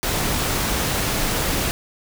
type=noise; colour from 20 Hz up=pink; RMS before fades=-22 dBFS; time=0.03-1.71 s; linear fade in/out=0 ms; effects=none